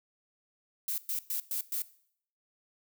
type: noise bursts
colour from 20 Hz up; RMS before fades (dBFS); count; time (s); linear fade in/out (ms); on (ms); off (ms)
violet; -33; 5; 0.88-1.82; 2; 100; 110
effects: noise-tail reverb RT60 0.6 s tail -18 dB re dry